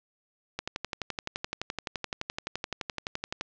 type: click train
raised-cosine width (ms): 0.2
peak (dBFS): -14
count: 34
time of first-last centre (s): 0.59-3.411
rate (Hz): 11.7
effects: low-pass 6000 Hz 12 dB/octave